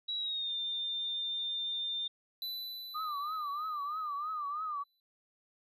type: tone with pitch glide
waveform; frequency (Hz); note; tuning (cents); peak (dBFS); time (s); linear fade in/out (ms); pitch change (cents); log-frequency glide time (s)
sine; 3884 to 3603; B7 to A7; -30 to +40; -33; 0.08-2.08; 10; -130; 0.18-0.53
type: tone with exponential decay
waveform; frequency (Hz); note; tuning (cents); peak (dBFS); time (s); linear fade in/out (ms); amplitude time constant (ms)
square; 3989; B7; +17; -36; 2.42-5; 1; 560
type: tone with vibrato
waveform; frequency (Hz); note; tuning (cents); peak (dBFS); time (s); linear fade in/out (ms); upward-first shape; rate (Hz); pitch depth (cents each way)
sine; 1204; D6; +43; -34; 2.94-4.84; 20; triangle; 3.1; 130
effects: resampled to 32000 Hz